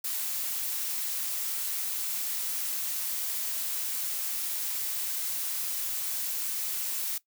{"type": "noise", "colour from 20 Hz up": "blue", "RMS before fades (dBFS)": -32, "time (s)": [0.04, 7.18], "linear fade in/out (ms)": 5, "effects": ["noise-tail reverb RT60 0.1 s tail -18 dB re dry"]}